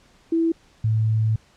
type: tone pair in turn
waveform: sine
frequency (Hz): 329.6 / 109.99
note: E4 / A2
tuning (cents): 0 / 0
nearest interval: octave + perfect fifth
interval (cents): 1900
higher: first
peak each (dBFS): -17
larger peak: neither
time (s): 0.32-0.52 / 0.84-1.36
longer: second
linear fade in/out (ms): 5
effects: pink hiss -56 dBFS RMS until 1.56 s + low-pass 7000 Hz 12 dB/octave